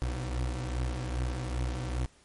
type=beating tone pair; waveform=30% pulse; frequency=61.74 / 64.24 Hz; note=B1 / C2; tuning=0 / -31 cents; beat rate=2.5 Hz; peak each=-29 / -33 dBFS; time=0.02-2.06 s; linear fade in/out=0 ms; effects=pink hiss -61 dBFS RMS until 2.24 s + MP3 48 kbps